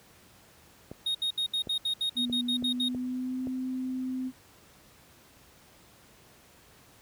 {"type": "clicks", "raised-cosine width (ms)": 2, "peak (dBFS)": -26, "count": 6, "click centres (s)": [0.915, 1.672, 2.298, 2.625, 2.948, 3.471]}
{"type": "tone bursts", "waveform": "triangle", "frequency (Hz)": 3729, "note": "A#7", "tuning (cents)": 0, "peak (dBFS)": -25, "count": 12, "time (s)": [1.06, 2.886], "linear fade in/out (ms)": 5, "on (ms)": 88, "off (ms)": 70}
{"type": "tone with pitch glide", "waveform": "sine", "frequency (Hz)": [243, 257.4], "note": ["B3", "C4"], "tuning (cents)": [-28, -28], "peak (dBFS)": -30, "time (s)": [2.15, 4.32], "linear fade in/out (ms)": 50, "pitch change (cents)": 100, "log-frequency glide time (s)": [2.41, 3.43]}
{"effects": ["pink hiss -57 dBFS RMS until 7.01 s", "high-pass 60 Hz 12 dB/octave"]}